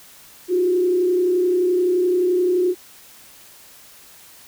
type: tone with frequency modulation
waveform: sine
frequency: 361 Hz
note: F#4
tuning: 43 cents flat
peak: -15 dBFS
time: 0.48-2.75 s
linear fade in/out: 50 ms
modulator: 31.6 Hz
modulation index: 0.48
effects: white hiss -46 dBFS RMS until 4.47 s